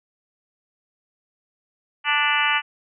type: harmonic tone with a mistuned harmonic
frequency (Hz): 293.7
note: D4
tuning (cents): 0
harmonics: 3 / 4 / 5 / 6 / 7 / 8 / 9 / 10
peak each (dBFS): -26 / -26 / -26 / -26 / -26 / -26 / -26 / -26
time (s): 2.04-2.62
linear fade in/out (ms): 50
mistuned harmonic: 7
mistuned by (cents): -22
effects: none